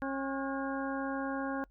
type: harmonic tone with a mistuned harmonic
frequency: 271.5 Hz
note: C#4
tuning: 36 cents flat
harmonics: 1 / 2 / 3 / 4 / 5 / 6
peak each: -35 / -39 / -41 / -43 / -43 / -44 dBFS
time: 0.02-1.64 s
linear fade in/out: 0 ms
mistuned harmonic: 5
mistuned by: +84 cents
effects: noise-tail reverb RT60 0.1 s tail -25 dB re dry + added 46 Hz sine -59 dBFS peak until 1.7 s